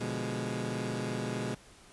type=chord; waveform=20% pulse; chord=B diminished seventh; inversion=none; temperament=equal; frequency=123.47 / 146.83 / 174.61 / 207.7 Hz; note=B2 / D3 / F3 / Ab3; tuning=0 / 0 / 0 / 0 cents; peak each=-31 / -37 / -37 / -32 dBFS; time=0-1.55 s; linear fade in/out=10 ms; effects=pink hiss -56 dBFS RMS until 1.92 s + resampled to 24000 Hz